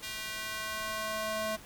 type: tone with high-pass filter sweep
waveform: square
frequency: 217 Hz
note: A3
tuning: 24 cents flat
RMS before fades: -36 dBFS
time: 0.02-1.57 s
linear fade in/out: 20 ms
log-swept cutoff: 2500 to 520 Hz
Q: 1.1
effects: pink hiss -51 dBFS RMS until 1.65 s